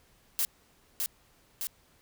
blue noise with echo, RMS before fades -28 dBFS, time 0.39-0.45 s, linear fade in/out 0 ms, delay 610 ms, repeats 2, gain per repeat -3 dB, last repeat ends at 1.67 s, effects pink hiss -64 dBFS RMS until 2.01 s

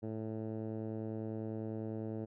10% pulse tone with low-pass filter, 110 Hz, A2, in tune, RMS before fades -40 dBFS, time 0.02-2.26 s, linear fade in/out 20 ms, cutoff 470 Hz, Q 0.82, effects none

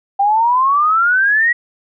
sine exponential sweep, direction up, 784 to 1938 Hz, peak -10 dBFS, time 0.19-1.53 s, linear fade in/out 10 ms, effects none

